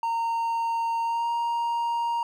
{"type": "tone with pitch glide", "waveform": "triangle", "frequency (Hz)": [921, 936.6], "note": ["A#5", "A#5"], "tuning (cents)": [-21, 8], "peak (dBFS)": -22, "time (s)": [0.03, 2.23], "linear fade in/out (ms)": 2, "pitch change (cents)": 29, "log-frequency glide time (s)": [1.02, 1.3], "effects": []}